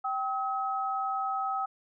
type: tone pair together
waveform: sine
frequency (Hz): 777 / 1279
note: G5 / D#6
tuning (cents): -16 / +47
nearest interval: major sixth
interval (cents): 863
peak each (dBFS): -31 / -31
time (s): 0.04-1.66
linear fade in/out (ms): 10
effects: none